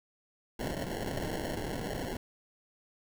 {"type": "noise with sample-and-hold", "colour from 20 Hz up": "violet", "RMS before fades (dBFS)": -36, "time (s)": [0.59, 2.17], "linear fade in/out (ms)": 5, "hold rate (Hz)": 1225, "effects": []}